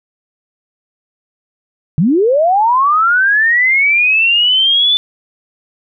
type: linear sweep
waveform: sine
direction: up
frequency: 137.6 to 3520 Hz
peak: -8 dBFS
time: 1.98-4.97 s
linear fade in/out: 0 ms
effects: none